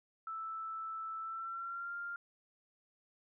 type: tone with pitch glide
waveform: sine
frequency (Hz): 1318.5 to 1396.9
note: E6 to F6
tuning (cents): 0 to 0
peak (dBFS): -39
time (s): 0.27-2.16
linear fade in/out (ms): 2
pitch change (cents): +100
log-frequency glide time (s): 1.2-1.95
effects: none